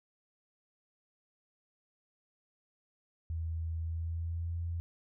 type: tone with pitch glide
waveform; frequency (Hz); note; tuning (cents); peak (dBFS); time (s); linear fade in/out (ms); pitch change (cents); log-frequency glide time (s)
sine; 81.7 to 84.73; E2 to E2; -15 to +48; -33; 3.3-4.8; 0; +63; 3.8-4.58
effects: none